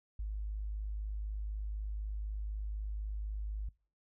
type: tone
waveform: sine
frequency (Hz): 52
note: G#1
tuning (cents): +3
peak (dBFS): -35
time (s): 0.19-3.69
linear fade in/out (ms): 5
effects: noise-tail reverb RT60 0.4 s tail -25 dB re dry